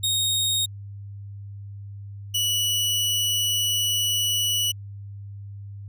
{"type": "tone pair in turn", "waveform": "sawtooth", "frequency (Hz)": [3730, 2945], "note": ["A#7", "F#7"], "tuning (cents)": [0, -9], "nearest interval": "major third", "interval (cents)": 409, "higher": "first", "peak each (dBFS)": -18, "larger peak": "neither", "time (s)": [[0.03, 0.66], [2.34, 4.72]], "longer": "second", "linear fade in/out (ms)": 10, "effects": ["added 100 Hz sine -35 dBFS peak until 5.88 s"]}